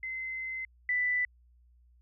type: tone pair in turn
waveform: sine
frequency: 2059 / 1985.5 Hz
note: C7 / B6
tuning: -28 / +9 cents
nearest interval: minor second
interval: 63 cents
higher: first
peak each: -34 / -26 dBFS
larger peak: second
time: 0.03-0.65 / 0.89-1.25 s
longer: first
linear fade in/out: 2 ms
effects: added 60 Hz sine -59 dBFS peak until 2.01 s